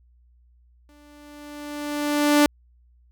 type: tone with exponential growth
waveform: sawtooth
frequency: 293.7 Hz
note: D4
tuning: in tune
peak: -9 dBFS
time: 0.89-2.46 s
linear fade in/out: 0 ms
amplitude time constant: 340 ms
effects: added 60 Hz sine -54 dBFS peak until 3.11 s